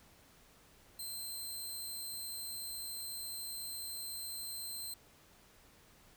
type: tone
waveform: 10% pulse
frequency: 4122 Hz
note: C8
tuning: 27 cents flat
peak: -34 dBFS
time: 0.99-4.94 s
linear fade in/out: 5 ms
effects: pink hiss -63 dBFS RMS until 6.16 s